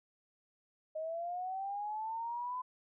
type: linear sweep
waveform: sine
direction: up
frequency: 620 to 1015 Hz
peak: -36 dBFS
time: 0.95-2.62 s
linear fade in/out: 10 ms
effects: none